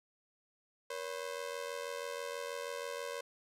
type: ring-modulated tone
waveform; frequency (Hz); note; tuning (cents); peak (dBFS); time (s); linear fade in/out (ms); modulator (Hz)
sawtooth; 519; C5; -14; -32; 0.9-3.21; 5; 43.1
effects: low-pass 12000 Hz 12 dB/octave